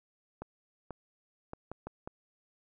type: clicks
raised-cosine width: 1 ms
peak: -26 dBFS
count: 6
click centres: 0.42 / 0.907 / 1.534 / 1.716 / 1.87 / 2.075 s
effects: none